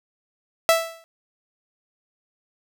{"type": "tone with exponential decay", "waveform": "sawtooth", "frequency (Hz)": 659.3, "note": "E5", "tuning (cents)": 0, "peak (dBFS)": -8, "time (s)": [0.69, 1.04], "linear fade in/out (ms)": 0, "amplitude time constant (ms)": 74, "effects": []}